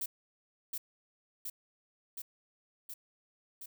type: noise with echo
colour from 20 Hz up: violet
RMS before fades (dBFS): -36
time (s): 0.01-0.06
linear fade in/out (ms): 5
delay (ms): 720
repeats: 5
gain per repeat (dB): -2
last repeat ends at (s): 3.66
effects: none